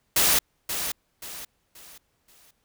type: noise with echo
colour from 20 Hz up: white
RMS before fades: -20 dBFS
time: 0.16-0.39 s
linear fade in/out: 5 ms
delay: 530 ms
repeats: 4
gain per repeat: -9 dB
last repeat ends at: 2.51 s
effects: pink hiss -71 dBFS RMS until 2.64 s